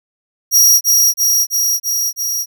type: tone with echo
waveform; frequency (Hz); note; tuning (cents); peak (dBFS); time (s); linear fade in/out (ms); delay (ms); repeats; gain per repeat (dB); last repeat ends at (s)
sawtooth; 5690; F8; +31; -4; 0.51-0.81; 50; 330; 5; -2; 2.46
effects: none